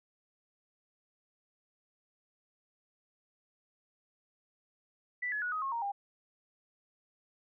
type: tone with pitch steps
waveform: sine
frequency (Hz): 1975.5 / 1700 / 1463 / 1258.9 / 1083.4 / 932.3 / 802.3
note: B6 / G#6 / F#6 / D#6 / C#6 / A#5 / G5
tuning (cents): 0 / +40 / -20 / +20 / -40 / 0 / +40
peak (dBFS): -32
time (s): 5.22-5.92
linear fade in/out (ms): 10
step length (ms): 100
effects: none